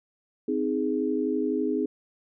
sine chord, Ab major, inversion first, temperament just, 259.6 / 311.5 / 415.3 Hz, C4 / Eb4 / Ab4, -13 / +2 / 0 cents, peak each -28 dBFS, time 0.48-1.86 s, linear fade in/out 5 ms, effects none

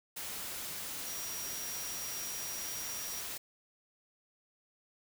sine tone in noise, 5710 Hz, F8, 37 cents sharp, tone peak -42 dBFS, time 1.06-3.21 s, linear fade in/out 10 ms, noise white, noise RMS -41 dBFS, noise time 0.16-3.38 s, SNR -4 dB, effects none

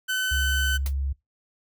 30% pulse tone, 1518 Hz, F#6, 44 cents sharp, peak -21 dBFS, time 0.08-0.78 s, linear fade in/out 20 ms
sine tone with pitch glide, 69.3 to 68.46 Hz, C#2 to C#2, 0 to -21 cents, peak -24 dBFS, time 0.31-1.13 s, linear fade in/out 10 ms, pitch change -21 cents, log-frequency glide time 0.6-0.73 s
white noise with exponential decay, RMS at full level -31 dBFS, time 0.86-0.94 s, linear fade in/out 1 ms, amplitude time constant 16 ms
effects noise-tail reverb RT60 0.2 s tail -23 dB re dry

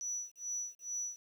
sine tone with tremolo, 5910 Hz, F#8, 3 cents flat, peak -33 dBFS, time 0.01-1.16 s, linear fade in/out 0 ms, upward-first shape sine, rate 2.3 Hz, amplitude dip 100%, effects tanh soft clip ceiling -32 dBFS + 11-bit

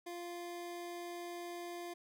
25% pulse tone, 347.9 Hz, F4, 7 cents flat, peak -39 dBFS, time 0.06-1.94 s, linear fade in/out 10 ms, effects none

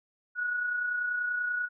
sine tone with amplitude modulation, 1462 Hz, F#6, 21 cents flat, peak -26 dBFS, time 0.35-1.69 s, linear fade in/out 50 ms, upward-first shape sine, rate 30.3 Hz, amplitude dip 40%, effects none

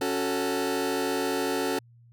sawtooth chord, F# minor, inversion second, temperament just, 277.5 / 370 / 444 Hz, C#4 / F#4 / A4, +2 / 0 / +16 cents, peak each -26 dBFS, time 0.01-1.79 s, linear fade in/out 5 ms, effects added 118 Hz sine -52 dBFS peak until 2.12 s

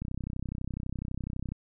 click train, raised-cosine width 5 ms, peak -22 dBFS, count 49, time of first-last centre 0.02-1.52 s, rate 32 Hz, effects none

